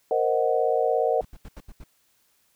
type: chord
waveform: sine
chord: C half-diminished seventh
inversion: third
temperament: equal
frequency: 466.2 / 523.3 / 622.3 / 740 Hz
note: Bb4 / C5 / Eb5 / Gb5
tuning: 0 / 0 / 0 / 0 cents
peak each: -24 / -26 / -26 / -26 dBFS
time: 0.11-1.21 s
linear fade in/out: 2 ms
type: noise bursts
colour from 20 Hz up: brown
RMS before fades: -40 dBFS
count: 6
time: 1.21-1.84 s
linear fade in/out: 5 ms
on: 40 ms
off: 78 ms
effects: white hiss -66 dBFS RMS until 2.55 s